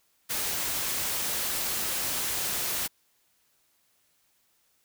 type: noise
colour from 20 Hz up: white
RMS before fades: -30 dBFS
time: 0.29-2.88 s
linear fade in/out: 20 ms
effects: white hiss -69 dBFS RMS until 4.84 s